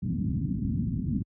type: low-pass noise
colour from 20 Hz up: white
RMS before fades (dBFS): -28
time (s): 0.02-1.23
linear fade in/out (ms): 10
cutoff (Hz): 250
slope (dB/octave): 48
effects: high-pass 60 Hz 12 dB/octave